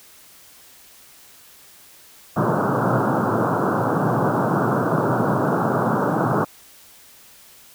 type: band-pass noise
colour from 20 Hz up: pink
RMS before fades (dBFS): -20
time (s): 2.36-6.45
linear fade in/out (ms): 10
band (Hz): 110 to 1500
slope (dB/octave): 96
effects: white hiss -48 dBFS RMS until 7.74 s